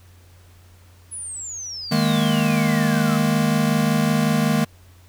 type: exponential sweep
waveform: sine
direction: down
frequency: 10400 to 1244.5 Hz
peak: -29 dBFS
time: 1.11-3.18 s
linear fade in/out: 20 ms
type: chord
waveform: square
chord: D# suspended fourth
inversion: none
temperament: equal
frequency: 155.56 / 207.7 / 233.1 Hz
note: D#3 / G#3 / A#3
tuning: 0 / 0 / 0 cents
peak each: -22 dBFS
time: 1.91-4.65 s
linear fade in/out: 10 ms
effects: added 89 Hz sine -47 dBFS peak until 5.08 s + pink hiss -55 dBFS RMS until 5.08 s